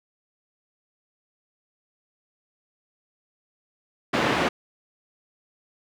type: band-pass noise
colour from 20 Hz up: pink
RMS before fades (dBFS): -23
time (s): 4.13-4.49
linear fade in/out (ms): 10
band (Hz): 200 to 2600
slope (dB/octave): 12
effects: none